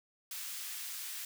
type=high-pass noise; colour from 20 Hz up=white; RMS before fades=-42 dBFS; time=0.31-1.25 s; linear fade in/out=2 ms; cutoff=1600 Hz; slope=12 dB/octave; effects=none